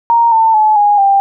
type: tone with pitch steps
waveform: sine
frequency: 932.3 / 894.8 / 858.9 / 824.4 / 791.2 Hz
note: A#5 / A5 / A5 / G#5 / G5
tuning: 0 / +29 / -42 / -13 / +16 cents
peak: -6 dBFS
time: 0.1-1.2 s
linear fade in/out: 0 ms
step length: 220 ms
effects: none